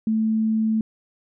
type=tone; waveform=sine; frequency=220 Hz; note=A3; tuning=in tune; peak=-18 dBFS; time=0.07-0.81 s; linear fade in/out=2 ms; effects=none